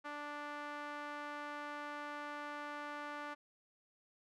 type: tone with band-pass filter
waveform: sawtooth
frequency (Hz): 293.3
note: D4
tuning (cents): -2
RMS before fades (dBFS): -45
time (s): 0.04-3.35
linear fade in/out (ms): 20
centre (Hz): 1300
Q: 1.5
effects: none